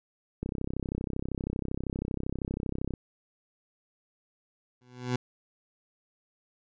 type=click train; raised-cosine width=3 ms; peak=-19 dBFS; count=83; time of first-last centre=0.43-2.938 s; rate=32.7 Hz
type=tone with exponential growth; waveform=20% pulse; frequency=124.5 Hz; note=B2; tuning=14 cents sharp; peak=-20 dBFS; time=4.81-5.16 s; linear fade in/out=5 ms; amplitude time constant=76 ms
effects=resampled to 16000 Hz